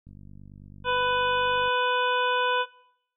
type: click train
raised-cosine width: 5 ms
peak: -35 dBFS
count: 80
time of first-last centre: 0.07-1.679 s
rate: 49.1 Hz
type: harmonic tone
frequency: 497.3 Hz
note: B4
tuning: 12 cents sharp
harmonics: 1 / 2 / 3 / 5 / 6 / 7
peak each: -27 / -26 / -28 / -34 / -35 / -36 dBFS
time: 0.84-2.66 s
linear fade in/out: 50 ms
effects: noise-tail reverb RT60 0.7 s tail -20 dB re dry